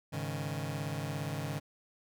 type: chord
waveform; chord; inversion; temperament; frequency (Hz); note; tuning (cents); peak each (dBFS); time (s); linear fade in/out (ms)
sawtooth; Ab suspended fourth; none; just; 103.83 / 138.43 / 155.74; Ab2 / Db3 / Eb3; 0 / -2 / +2; -37 / -34 / -34; 0.12-1.6; 20
effects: none